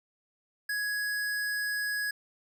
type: tone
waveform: square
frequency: 1670 Hz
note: G#6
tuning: 9 cents sharp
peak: -30 dBFS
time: 0.69-2.11 s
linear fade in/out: 5 ms
effects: none